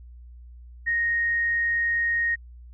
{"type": "tone", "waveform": "sine", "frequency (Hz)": 1864.7, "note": "A#6", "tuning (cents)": 0, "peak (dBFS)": -21, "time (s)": [0.86, 2.36], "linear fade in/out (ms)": 20, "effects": ["added 60 Hz sine -42 dBFS peak until 2.73 s"]}